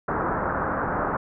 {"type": "low-pass noise", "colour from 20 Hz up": "white", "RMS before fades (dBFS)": -26, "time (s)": [0.08, 1.17], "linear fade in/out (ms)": 5, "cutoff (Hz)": 1500, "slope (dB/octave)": 48, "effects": []}